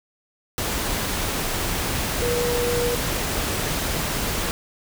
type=tone in noise; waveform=sine; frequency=482.3 Hz; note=B4; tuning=41 cents flat; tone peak=-22 dBFS; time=2.22-2.95 s; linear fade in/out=0 ms; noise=pink; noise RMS=-25 dBFS; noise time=0.58-4.51 s; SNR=0 dB; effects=none